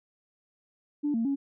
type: tone with pitch steps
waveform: sine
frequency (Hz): 293 / 228.4 / 277.6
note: D4 / A#3 / C#4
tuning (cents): -4 / -35 / +3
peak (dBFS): -24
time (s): 1.03-1.36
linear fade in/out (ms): 20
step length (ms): 110
effects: tanh soft clip ceiling -20 dBFS